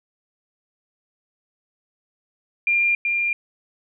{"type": "tone with echo", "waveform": "sine", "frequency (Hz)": 2396, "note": "D7", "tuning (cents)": 34, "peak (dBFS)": -16, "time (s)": [2.67, 2.95], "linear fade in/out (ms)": 2, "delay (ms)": 380, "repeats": 1, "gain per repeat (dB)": -3, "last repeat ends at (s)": 3.33, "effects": []}